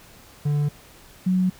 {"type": "tone pair in turn", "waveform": ["triangle", "sine"], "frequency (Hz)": [146.5, 184.58], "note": ["D3", "F#3"], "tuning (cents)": [-4, -4], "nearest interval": "major third", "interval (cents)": 400, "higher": "second", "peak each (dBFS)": -17, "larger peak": "neither", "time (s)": [[0.45, 0.69], [1.26, 1.5]], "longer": "neither", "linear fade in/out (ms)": 10, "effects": ["pink hiss -49 dBFS RMS until 1.59 s"]}